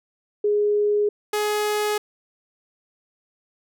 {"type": "tone pair in turn", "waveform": ["sine", "sawtooth"], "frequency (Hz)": [415.3, 420.1], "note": ["G#4", "G#4"], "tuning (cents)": [0, 20], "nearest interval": "unison", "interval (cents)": 20, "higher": "second", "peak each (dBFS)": [-17, -17], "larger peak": "neither", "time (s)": [[0.44, 1.09], [1.33, 1.98]], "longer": "neither", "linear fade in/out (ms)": 5, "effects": []}